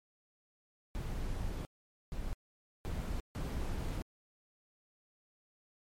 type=noise bursts at uneven times; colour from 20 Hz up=brown; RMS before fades=-37 dBFS; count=4; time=0.95-1.65 / 2.12-2.33 / 2.85-3.2 / 3.35-4.02 s; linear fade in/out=0 ms; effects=MP3 64 kbps